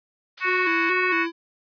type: high-pass noise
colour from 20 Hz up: white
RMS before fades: -38 dBFS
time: 0.37-0.92 s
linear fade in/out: 10 ms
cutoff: 950 Hz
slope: 12 dB/octave
type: harmonic tone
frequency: 369.5 Hz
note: F#4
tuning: 2 cents flat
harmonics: 3 / 4 / 5 / 6 / 7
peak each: -27 / -27 / -27 / -27 / -27 dBFS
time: 0.4-1.27 s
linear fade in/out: 50 ms
type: tone with vibrato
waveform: square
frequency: 349.2 Hz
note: F4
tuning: in tune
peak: -26 dBFS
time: 0.44-1.32 s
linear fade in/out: 50 ms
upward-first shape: square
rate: 2.2 Hz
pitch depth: 73 cents each way
effects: resampled to 11025 Hz